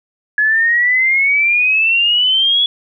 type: exponential sweep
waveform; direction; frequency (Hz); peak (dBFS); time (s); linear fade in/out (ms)
sine; up; 1693 to 3399; -10; 0.38-2.66; 2
effects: none